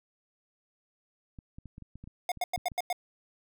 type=clicks; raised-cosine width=5 ms; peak=-33 dBFS; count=11; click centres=1.388 / 1.585 / 1.657 / 1.781 / 1.823 / 1.956 / 2.04 / 2.075 / 2.373 / 2.577 / 2.718 s
type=tone bursts; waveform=square; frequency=718 Hz; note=F5; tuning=48 cents sharp; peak=-28 dBFS; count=6; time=2.29-2.928 s; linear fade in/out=2 ms; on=28 ms; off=94 ms
effects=none